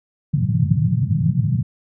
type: band-pass noise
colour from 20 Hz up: white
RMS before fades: -18 dBFS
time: 0.33-1.63 s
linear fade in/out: 10 ms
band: 100 to 170 Hz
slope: 48 dB/octave
effects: none